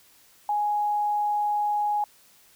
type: tone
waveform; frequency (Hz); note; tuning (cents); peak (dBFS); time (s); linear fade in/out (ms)
sine; 832; G#5; +3; -22; 0.49-2.04; 2
effects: white hiss -57 dBFS RMS until 2.55 s